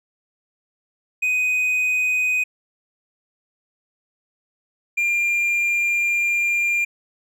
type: tone pair in turn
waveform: triangle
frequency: 2500 / 2395 Hz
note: D#7 / D7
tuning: +8 / +33 cents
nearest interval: minor second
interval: 75 cents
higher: first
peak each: -16 dBFS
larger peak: neither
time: 1.22-2.44 / 4.97-6.85 s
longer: second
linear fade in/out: 10 ms
effects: none